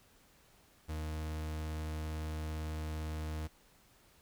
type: tone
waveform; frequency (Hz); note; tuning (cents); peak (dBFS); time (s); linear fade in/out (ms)
40% pulse; 77.78; D#2; 0; -36; 0.88-3.48; 20
effects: pink hiss -65 dBFS RMS until 4.21 s